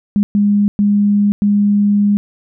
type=tone bursts at uneven times; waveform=sine; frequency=204.5 Hz; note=G#3; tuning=26 cents flat; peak=-9 dBFS; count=4; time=0.16-0.23 / 0.35-0.68 / 0.79-1.32 / 1.42-2.17 s; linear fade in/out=0 ms; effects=none